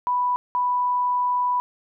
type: tone pair in turn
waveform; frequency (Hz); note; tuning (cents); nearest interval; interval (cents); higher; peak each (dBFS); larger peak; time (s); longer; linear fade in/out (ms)
sine; 987.8 / 987.8; B5 / B5; 0 / 0; unison; 0; neither; -19; neither; 0.07-0.36 / 0.55-1.6; second; 0
effects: none